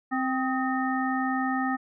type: harmonic tone with a mistuned harmonic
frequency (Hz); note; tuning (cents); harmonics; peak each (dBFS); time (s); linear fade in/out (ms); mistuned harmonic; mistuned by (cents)
261.6; C4; 0; 1 / 3 / 5 / 7; -27 / -30 / -32 / -33; 0.11-1.77; 20; 5; -64
effects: none